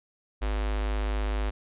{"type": "tone with notch filter", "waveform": "square", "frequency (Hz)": 52.1, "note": "G#1", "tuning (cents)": 6, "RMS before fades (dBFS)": -28, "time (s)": [0.41, 1.51], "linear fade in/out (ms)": 20, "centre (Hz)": 130, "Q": 0.52, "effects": ["resampled to 8000 Hz"]}